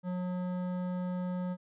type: tone with hard clipping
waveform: sine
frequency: 180.9 Hz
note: F#3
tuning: 39 cents flat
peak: -34 dBFS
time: 0.03-1.57 s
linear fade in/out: 50 ms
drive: 13 dB
effects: resampled to 8000 Hz